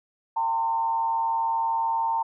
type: tone with frequency modulation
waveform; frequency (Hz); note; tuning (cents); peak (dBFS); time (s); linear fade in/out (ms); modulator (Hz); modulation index
sine; 910; A#5; -42; -22; 0.36-2.23; 10; 127; 0.48
effects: none